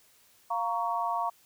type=chord; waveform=sine; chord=Bb minor; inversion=second; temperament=just; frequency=699.2 / 932.3 / 1118.8 Hz; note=F5 / Bb5 / Db6; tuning=+2 / 0 / +16 cents; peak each=-32 / -31 / -32 dBFS; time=0.5-1.3 s; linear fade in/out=10 ms; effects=white hiss -62 dBFS RMS until 1.45 s